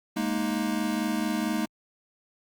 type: chord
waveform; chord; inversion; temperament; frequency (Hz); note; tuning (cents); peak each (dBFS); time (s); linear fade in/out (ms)
square; Ab suspended second; none; equal with one note detuned; 208.7 / 233.1 / 311.1; Ab3 / Bb3 / Eb4; +9 / 0 / 0; -31; 0.16-1.66; 10
effects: Opus 48 kbps